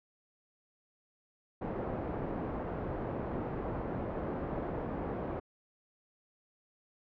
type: low-pass noise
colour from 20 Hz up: white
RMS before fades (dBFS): -37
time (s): 1.61-5.4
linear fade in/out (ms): 10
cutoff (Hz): 570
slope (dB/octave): 12
effects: low-pass 2000 Hz 12 dB/octave